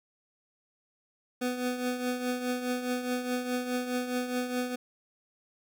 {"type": "tone with tremolo", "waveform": "25% pulse", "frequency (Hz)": 249.2, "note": "B3", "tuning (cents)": 16, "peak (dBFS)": -23, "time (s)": [1.41, 4.76], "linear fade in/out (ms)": 10, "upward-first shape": "triangle", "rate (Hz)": 4.8, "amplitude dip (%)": 65, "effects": []}